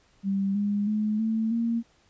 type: tone with pitch steps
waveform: sine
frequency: 196 / 204.3 / 213 / 222 / 231.5 Hz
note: G3 / G#3 / G#3 / A3 / A#3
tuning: 0 / -28 / +44 / +16 / -12 cents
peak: -23 dBFS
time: 0.23-1.83 s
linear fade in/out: 50 ms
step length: 320 ms
effects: pink hiss -63 dBFS RMS until 2.09 s + resampled to 16000 Hz